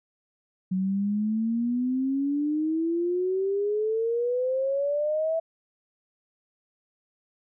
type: exponential sweep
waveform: sine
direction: up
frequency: 184.3 to 659.3 Hz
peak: -23 dBFS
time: 0.71-5.4 s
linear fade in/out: 10 ms
effects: none